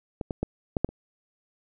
clicks, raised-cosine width 2 ms, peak -17 / -16 / -13 / -11 / -8 / -28 dBFS, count 6, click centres 0.212 / 0.308 / 0.43 / 0.768 / 0.846 / 0.89 s, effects none

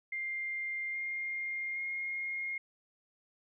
sine tone with pitch steps, 2100 / 2119 / 2139 Hz, C7 / C7 / C7, +6 / +21 / +38 cents, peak -34 dBFS, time 0.12-2.58 s, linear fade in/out 5 ms, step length 820 ms, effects none

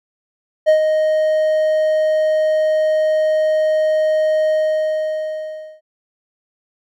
triangle tone with ADSR envelope, 622.3 Hz, D#5, in tune, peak -5 dBFS, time 0.66-5.81 s, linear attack 28 ms, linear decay 100 ms, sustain -6 dB, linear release 1300 ms, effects none

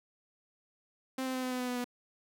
sawtooth tone with pitch steps, 261.6 / 259.2 / 256.8 / 254.4 / 252.1 / 249.8 / 247.5 / 245.2 Hz, C4 / C4 / C4 / C4 / B3 / B3 / B3 / B3, 0 / -16 / -32 / -48 / +36 / +20 / +4 / -12 cents, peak -29 dBFS, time 1.18-1.844 s, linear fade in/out 5 ms, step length 83 ms, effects none

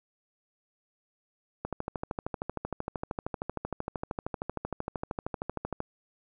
click train, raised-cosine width 1 ms, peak -18 dBFS, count 55, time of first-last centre 1.65-5.804 s, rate 13 Hz, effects none

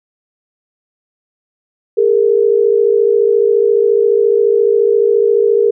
sine tone pair together, 408.2 / 462.6 Hz, G#4 / A#4, -30 / -13 cents, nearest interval major second, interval 217 cents, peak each -11 dBFS, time 1.97-5.71 s, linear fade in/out 10 ms, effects none

